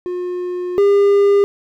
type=tone pair in turn; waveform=triangle; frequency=358.5 / 402.4 Hz; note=F4 / G4; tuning=+45 / +45 cents; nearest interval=major second; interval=200 cents; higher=second; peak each=-18 / -7 dBFS; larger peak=second; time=0.06-0.78 / 0.78-1.44 s; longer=first; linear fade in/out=0 ms; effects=none